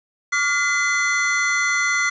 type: tone cluster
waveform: square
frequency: 1150 / 1415 / 2034 Hz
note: D6 / F6 / C7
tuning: -37 / +22 / -50 cents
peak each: -28 / -24 / -20 dBFS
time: 0.32-2.1 s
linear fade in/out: 10 ms
effects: resampled to 16000 Hz + 8-bit